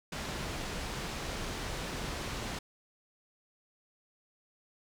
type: low-pass noise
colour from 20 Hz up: pink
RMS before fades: -38 dBFS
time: 0.12-2.59 s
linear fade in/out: 5 ms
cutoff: 6700 Hz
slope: 12 dB/octave
effects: none